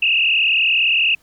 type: tone with frequency modulation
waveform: sine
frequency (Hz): 2700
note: E7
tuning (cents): +41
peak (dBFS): -13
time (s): 0.02-1.15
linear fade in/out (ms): 5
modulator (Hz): 38.7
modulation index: 4.1
effects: pink hiss -57 dBFS RMS until 1.22 s